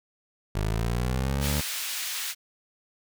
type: linear sweep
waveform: 20% pulse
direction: up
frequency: 50.8 to 74 Hz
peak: -20 dBFS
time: 0.55-1.61 s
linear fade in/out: 5 ms
type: high-pass noise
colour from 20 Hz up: pink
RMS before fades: -32 dBFS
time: 1.4-2.35 s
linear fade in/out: 50 ms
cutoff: 2200 Hz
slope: 12 dB/octave
effects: none